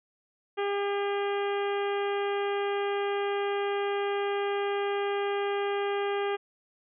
harmonic tone, 402.8 Hz, G4, 47 cents sharp, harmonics 1 / 2 / 3 / 4 / 5 / 6 / 7 / 8, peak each -28 / -34 / -38 / -40 / -42 / -44 / -45 / -46 dBFS, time 0.57-6.37 s, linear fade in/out 20 ms, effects none

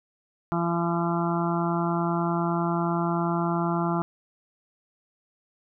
harmonic tone, 170.2 Hz, F3, 44 cents flat, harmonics 1 / 2 / 4 / 5 / 6 / 7 / 8, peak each -26 / -29 / -32 / -33 / -34 / -34 / -35 dBFS, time 0.52-4.02 s, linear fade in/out 0 ms, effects none

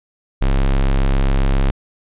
square tone, 33.7 Hz, C#1, 48 cents flat, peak -13 dBFS, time 0.41-1.71 s, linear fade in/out 10 ms, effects resampled to 8000 Hz

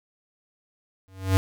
square tone with exponential growth, 95 Hz, F#2, 46 cents sharp, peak -14 dBFS, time 1.08-1.37 s, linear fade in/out 0 ms, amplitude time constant 61 ms, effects none

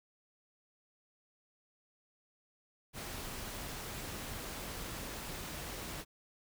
pink noise, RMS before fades -43 dBFS, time 2.93-6.05 s, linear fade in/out 50 ms, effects none

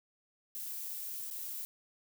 violet noise with dropouts, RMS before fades -41 dBFS, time 0.55-1.65 s, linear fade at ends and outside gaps 0 ms, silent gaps 1.302-1.311 s, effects none

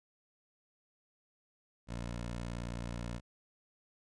15% pulse tone, 58.8 Hz, A#1, 16 cents sharp, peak -32 dBFS, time 1.87-3.21 s, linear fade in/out 50 ms, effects resampled to 22050 Hz

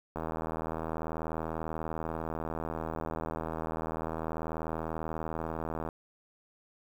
click train, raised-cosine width 1 ms, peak -21 dBFS, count 461, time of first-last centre 0.16-5.889 s, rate 80.3 Hz, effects 9-bit

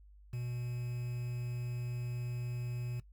triangle tone with quantisation, 121.9 Hz, B2, 22 cents flat, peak -34 dBFS, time 0.33-3 s, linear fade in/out 5 ms, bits 9, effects noise-tail reverb RT60 0.1 s tail -18 dB re dry + added 50 Hz sine -55 dBFS peak until 3.12 s

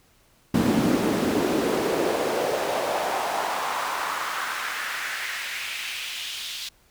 brown noise with high-pass filter sweep, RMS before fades -26 dBFS, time 0.54-6.69 s, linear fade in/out 5 ms, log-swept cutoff 210 to 3700 Hz, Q 2.3, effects pink hiss -60 dBFS RMS until 6.9 s

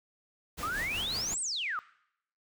pink noise with tremolo, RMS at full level -39 dBFS, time 0.57-1.35 s, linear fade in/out 20 ms, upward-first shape sine, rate 5.4 Hz, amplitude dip 45%
sine exponential two-way sweep, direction up then down, 1174.7 to 8630 to 1174.7 Hz, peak -31 dBFS, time 0.63-1.79 s, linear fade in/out 0 ms, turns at 1.41 s
effects noise-tail reverb RT60 0.7 s tail -20 dB re dry

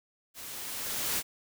white noise with level ramp, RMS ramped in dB -44 to -29 dBFS, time 0.34-1.23 s, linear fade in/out 50 ms, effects none

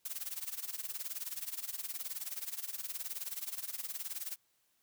blue noise with tremolo, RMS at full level -38 dBFS, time 0.05-4.36 s, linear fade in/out 5 ms, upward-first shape sine, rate 19 Hz, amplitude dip 85%, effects white hiss -75 dBFS RMS until 4.82 s

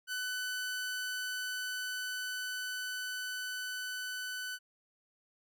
sawtooth tone with level ramp, 1500 Hz, F#6, 23 cents sharp, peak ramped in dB -31 to -34 dBFS, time 0.07-4.59 s, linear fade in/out 50 ms, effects none

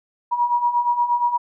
sine beating tone pair, 955 / 963.5 Hz, A#5 / B5, +42 / -43 cents, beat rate 8.5 Hz, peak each -23 / -18 dBFS, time 0.31-1.38 s, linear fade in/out 20 ms, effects none

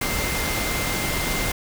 sine tone in noise, 2093 Hz, C7, in tune, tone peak -30 dBFS, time 0.01-1.52 s, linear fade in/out 5 ms, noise pink, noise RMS -25 dBFS, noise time 0.01-1.52 s, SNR -8 dB, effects none

